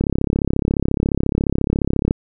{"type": "click train", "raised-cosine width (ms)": 3, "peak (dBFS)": -4, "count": 73, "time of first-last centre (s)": [0.01, 2.109], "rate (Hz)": 34.3, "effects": []}